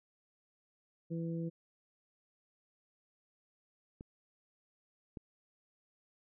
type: harmonic tone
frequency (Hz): 166.2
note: E3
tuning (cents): +15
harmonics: 1 / 2 / 3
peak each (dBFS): -36 / -42 / -46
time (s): 1.1-1.5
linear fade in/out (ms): 20
type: clicks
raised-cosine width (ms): 3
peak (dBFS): -34 / -31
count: 2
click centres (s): 4.009 / 5.172
effects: none